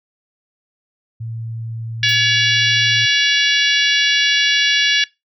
sine tone, 113.7 Hz, A#2, 43 cents flat, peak -24 dBFS, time 1.2-3.06 s, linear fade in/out 10 ms
harmonic tone, 567 Hz, C#5, 39 cents sharp, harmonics 3 / 4 / 5 / 6 / 7 / 8 / 9 / 10, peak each -17 / -20 / -19 / -19 / -23 / -27 / -28 / -29 dBFS, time 2.03-5.04 s, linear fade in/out 2 ms
violet noise with exponential decay, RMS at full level -33 dBFS, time 2.09-2.24 s, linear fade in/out 0 ms, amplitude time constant 31 ms
effects noise-tail reverb RT60 0.2 s tail -22 dB re dry

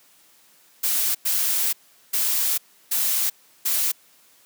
blue noise bursts at uneven times, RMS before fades -22 dBFS, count 5, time 0.83-1.15 / 1.25-1.73 / 2.13-2.58 / 2.91-3.3 / 3.65-3.92 s, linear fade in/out 10 ms, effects white hiss -56 dBFS RMS until 4.45 s + high-pass 150 Hz 12 dB/octave

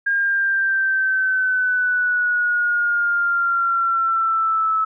sine exponential sweep, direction down, 1618 to 1300 Hz, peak -16 dBFS, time 0.06-4.85 s, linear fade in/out 10 ms, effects none

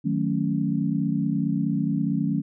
sine chord, D# half-diminished seventh, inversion none, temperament equal, 155.56 / 185 / 220 / 277.2 Hz, D#3 / F#3 / A3 / C#4, 0 / 0 / 0 / 0 cents, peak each -27 dBFS, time 0.04-2.42 s, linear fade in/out 20 ms, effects none

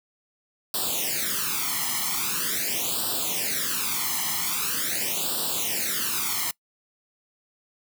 white noise with flanger, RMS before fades -27 dBFS, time 0.74-6.51 s, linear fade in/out 2 ms, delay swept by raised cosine 0.23 to 0.98 ms, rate 0.43 Hz, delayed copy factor +0.9, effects noise-tail reverb RT60 0.1 s tail -23 dB re dry + high-pass 150 Hz 12 dB/octave

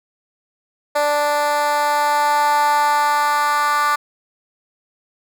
10% pulse tone with high-pass filter sweep, 293.7 Hz, D4, in tune, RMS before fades -17 dBFS, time 0.95-3.96 s, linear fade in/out 10 ms, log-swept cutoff 650 to 1100 Hz, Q 4.3, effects none

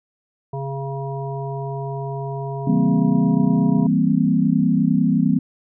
harmonic tone, 137.1 Hz, C#3, 19 cents flat, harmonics 1 / 3 / 5 / 7, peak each -26 / -31 / -33 / -34 dBFS, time 0.53-3.87 s, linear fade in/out 5 ms
sine chord, C dominant seventh, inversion first, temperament equal, 164.81 / 196 / 233.1 / 261.6 Hz, E3 / G3 / Bb3 / C4, 0 / 0 / 0 / 0 cents, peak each -20 dBFS, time 2.67-5.39 s, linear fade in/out 5 ms
effects none

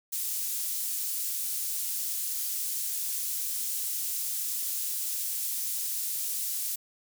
pink high-pass noise, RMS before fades -32 dBFS, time 0.12-6.76 s, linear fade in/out 10 ms, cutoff 8700 Hz, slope 12 dB/octave, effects none

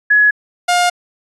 sine / sawtooth tone pair in turn, 1687 / 709.3 Hz, G#6 / F5, +27 / +27 cents, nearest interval octave + minor third, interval 1500 cents, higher first, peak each -7 dBFS, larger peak neither, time 0.1-0.31 / 0.68-0.9 s, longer second, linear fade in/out 10 ms, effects resampled to 24000 Hz

